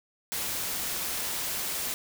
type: noise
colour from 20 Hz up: white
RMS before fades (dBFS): -32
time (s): 0.32-1.94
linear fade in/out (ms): 0
effects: none